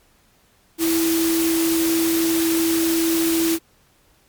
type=tone in noise; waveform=sine; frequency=329.6 Hz; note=E4; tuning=in tune; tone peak=-17 dBFS; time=0.78-3.59 s; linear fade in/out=50 ms; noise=white; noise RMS=-25 dBFS; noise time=0.78-3.59 s; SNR=+5 dB; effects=pink hiss -58 dBFS RMS until 4.28 s + MP3 96 kbps